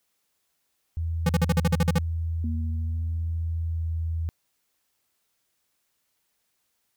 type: tone with pitch glide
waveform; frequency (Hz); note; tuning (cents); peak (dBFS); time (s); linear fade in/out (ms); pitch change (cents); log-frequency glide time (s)
sine; 82.41 to 81.79; E2 to E2; 0 to -13; -25; 0.97-4.29; 0; -13; 3.7-3.84
type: tone bursts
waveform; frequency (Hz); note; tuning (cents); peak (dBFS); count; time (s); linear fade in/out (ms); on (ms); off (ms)
square; 167.7; E3; +30; -19; 10; 1.26-1.986; 5; 33; 44
type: tone with exponential decay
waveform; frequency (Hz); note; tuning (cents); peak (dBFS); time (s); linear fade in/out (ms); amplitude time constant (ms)
sine; 233.1; A#3; 0; -29; 2.44-3.64; 2; 260
effects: white hiss -74 dBFS RMS until 6.96 s